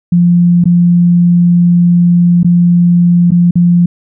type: tone with dropouts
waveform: sine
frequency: 174.2 Hz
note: F3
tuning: 4 cents flat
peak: -4 dBFS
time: 0.12-3.86 s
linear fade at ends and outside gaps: 5 ms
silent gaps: 0.641-0.655 / 2.432-2.445 / 3.307-3.317 / 3.51-3.555 s
effects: none